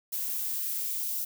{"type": "noise with high-pass filter sweep", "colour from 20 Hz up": "violet", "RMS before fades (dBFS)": -32, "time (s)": [0.12, 1.25], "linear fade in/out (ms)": 10, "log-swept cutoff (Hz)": [310, 4000], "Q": 0.84, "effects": []}